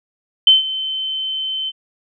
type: tone with ADSR envelope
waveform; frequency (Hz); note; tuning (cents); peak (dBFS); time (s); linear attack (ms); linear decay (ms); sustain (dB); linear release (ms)
sine; 3076; G7; -33; -4; 0.47-1.72; 3; 150; -16; 38
effects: none